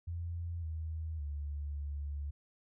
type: tone with pitch steps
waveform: sine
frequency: 85.1 / 79.8 / 72.6 / 72 Hz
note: F2 / D#2 / D2 / D2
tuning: -44 / +44 / -19 / -34 cents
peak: -36 dBFS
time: 0.07-2.31 s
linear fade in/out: 10 ms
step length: 560 ms
effects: none